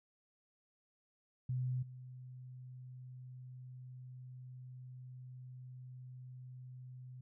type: tone with level steps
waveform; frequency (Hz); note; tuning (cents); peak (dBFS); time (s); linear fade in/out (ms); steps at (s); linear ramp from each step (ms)
sine; 126.9; B2; +47; -34 / -48; 1.49-7.21; 5; 1.82; 10
effects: none